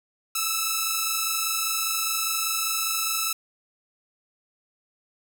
5% pulse tone pair together, 1301 / 1326 Hz, E6 / E6, -23 / +10 cents, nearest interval unison, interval 33 cents, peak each -15 dBFS, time 0.35-3.33 s, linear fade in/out 5 ms, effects none

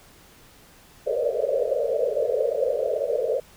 pink band-pass noise, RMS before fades -24 dBFS, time 1.06-3.4 s, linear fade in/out 10 ms, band 440 to 620 Hz, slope 96 dB/octave, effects pink hiss -52 dBFS RMS until 3.56 s

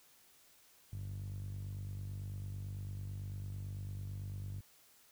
sawtooth tone with band-pass filter, 49 Hz, G1, in tune, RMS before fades -43 dBFS, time 0.92-4.61 s, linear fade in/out 10 ms, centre 110 Hz, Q 5.1, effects white hiss -65 dBFS RMS until 5.11 s

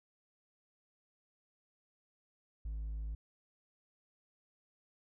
sine tone with hard clipping, 53.7 Hz, A1, 41 cents flat, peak -38 dBFS, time 2.65-3.15 s, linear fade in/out 5 ms, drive 2 dB, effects none

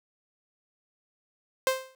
sawtooth tone with exponential decay, 523.3 Hz, C5, in tune, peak -16 dBFS, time 1.67-1.95 s, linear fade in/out 1 ms, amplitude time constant 60 ms, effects none

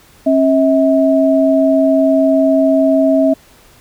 sine tone pair together, 270.8 / 644 Hz, C#4 / E5, -40 / -41 cents, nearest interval octave + minor third, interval 1499 cents, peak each -11 dBFS, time 0.26-3.34 s, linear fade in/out 10 ms, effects pink hiss -46 dBFS RMS until 3.8 s

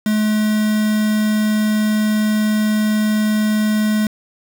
triangle tone with quantisation, 213.9 Hz, A3, 49 cents flat, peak -12 dBFS, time 0.06-4.07 s, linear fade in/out 2 ms, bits 4, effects none

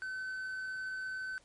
triangle tone, 1523 Hz, F#6, 50 cents sharp, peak -35 dBFS, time 0.02-1.38 s, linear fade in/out 0 ms, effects pink hiss -65 dBFS RMS until 1.44 s + MP3 48 kbps

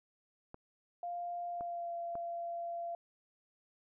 clicks, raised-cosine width 1 ms, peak -33 dBFS, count 3, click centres 0.544 / 1.609 / 2.154 s
sine tone with pitch glide, 698.5 to 684.9 Hz, F5 to F5, 0 to -34 cents, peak -37 dBFS, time 1.03-2.95 s, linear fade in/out 2 ms, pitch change -34 cents, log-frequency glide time 1.49-1.94 s
effects none

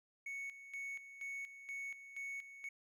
triangle tone with tremolo, 2217 Hz, C#7, in tune, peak -40 dBFS, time 0.26-2.69 s, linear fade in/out 5 ms, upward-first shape square, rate 2.1 Hz, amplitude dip 70%, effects none

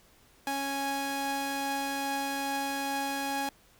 sawtooth tone pair together, 275.8 / 829.8 Hz, C#4 / G#5, -9 / -2 cents, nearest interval octave + perfect fifth, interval 1907 cents, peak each -31 / -28 dBFS, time 0.47-3.49 s, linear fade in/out 2 ms, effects pink hiss -61 dBFS RMS until 3.79 s

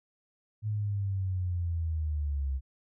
sine linear sweep, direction down, 108 to 65.41 Hz, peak -28 dBFS, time 0.62-2.61 s, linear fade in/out 50 ms, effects none

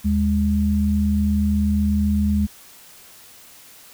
sine tone pair together, 77.78 / 205.9 Hz, D#2 / G#3, 0 / -15 cents, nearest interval octave + perfect fourth, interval 1685 cents, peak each -20 / -18 dBFS, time 0.04-2.47 s, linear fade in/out 20 ms, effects white hiss -46 dBFS RMS until 3.93 s

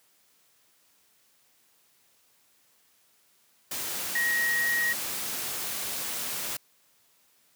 sine tone in noise, 1890 Hz, A#6, 23 cents sharp, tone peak -24 dBFS, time 4.15-4.93 s, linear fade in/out 5 ms, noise white, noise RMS -33 dBFS, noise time 3.71-6.57 s, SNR +6 dB, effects white hiss -65 dBFS RMS until 7.55 s + high-pass 100 Hz 12 dB/octave

